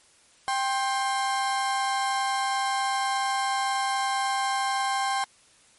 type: tone pair together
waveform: 35% pulse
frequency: 789 / 1059.3 Hz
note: G5 / C6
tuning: +11 / +21 cents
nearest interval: perfect fourth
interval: 510 cents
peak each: -24 / -27 dBFS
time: 0.48-5.24 s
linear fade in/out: 0 ms
effects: white hiss -58 dBFS RMS until 5.78 s + MP3 48 kbps

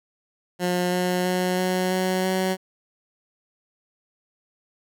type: tone with pitch steps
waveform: 15% pulse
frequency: 178.9 / 180.56 / 182.24 / 183.93 / 185.64 / 187.36 Hz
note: F3 / F#3 / F#3 / F#3 / F#3 / F#3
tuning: +42 / -42 / -26 / -10 / +6 / +22 cents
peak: -15 dBFS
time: 0.59-2.57 s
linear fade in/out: 50 ms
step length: 330 ms
effects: none

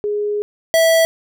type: tone pair in turn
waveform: sine / square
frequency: 415.3 / 654.9 Hz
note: G#4 / E5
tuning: 0 / -11 cents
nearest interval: minor sixth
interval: 789 cents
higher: second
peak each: -17 / -11 dBFS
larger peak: second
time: 0.04-0.42 / 0.74-1.05 s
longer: first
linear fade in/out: 0 ms
effects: none

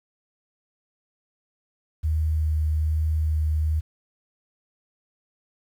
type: tone with vibrato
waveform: sine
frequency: 77.78 Hz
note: D#2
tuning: in tune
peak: -20 dBFS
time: 2.03-3.81 s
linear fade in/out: 20 ms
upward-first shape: sine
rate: 1.2 Hz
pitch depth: 12 cents each way
effects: 9-bit

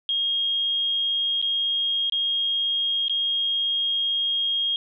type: tone with dropouts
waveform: sine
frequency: 3251 Hz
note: G#7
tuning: 38 cents flat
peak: -21 dBFS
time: 0.09-4.76 s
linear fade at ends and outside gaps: 1 ms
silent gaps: 1.416-1.425 / 2.098-2.122 / 3.082-3.096 s
effects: none

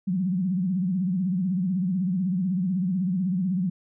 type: tone with vibrato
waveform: sine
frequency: 184.1 Hz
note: F#3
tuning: 8 cents flat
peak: -22 dBFS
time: 0.07-3.7 s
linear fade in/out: 10 ms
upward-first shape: sine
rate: 16 Hz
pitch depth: 130 cents each way
effects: none

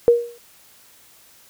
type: tone with exponential decay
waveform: sine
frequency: 473.9 Hz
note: A#4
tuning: 28 cents sharp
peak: -6 dBFS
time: 0.08-0.38 s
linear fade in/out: 0 ms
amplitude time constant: 64 ms
effects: white hiss -51 dBFS RMS until 1.49 s

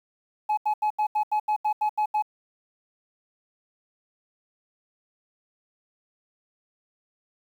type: tone bursts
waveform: sine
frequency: 849 Hz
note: G#5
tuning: 38 cents sharp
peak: -18 dBFS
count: 11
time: 0.49-2.224 s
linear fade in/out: 10 ms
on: 84 ms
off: 81 ms
effects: tanh soft clip ceiling -20 dBFS + 9-bit

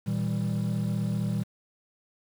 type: chord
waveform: triangle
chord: E diminished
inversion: second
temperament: equal with one note detuned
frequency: 116.54 / 160.68 / 196 Hz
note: Bb2 / E3 / G3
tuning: 0 / -44 / 0 cents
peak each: -27 / -28 / -27 dBFS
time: 0.06-1.44 s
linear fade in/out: 20 ms
effects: tanh soft clip ceiling -19 dBFS + 8-bit

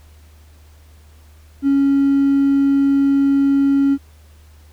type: tone with hard clipping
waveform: triangle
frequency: 277.2 Hz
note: C#4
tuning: in tune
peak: -12 dBFS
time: 1.62-3.98 s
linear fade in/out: 50 ms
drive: 4 dB
effects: added 76 Hz sine -43 dBFS peak until 4.72 s + pink hiss -54 dBFS RMS until 4.72 s

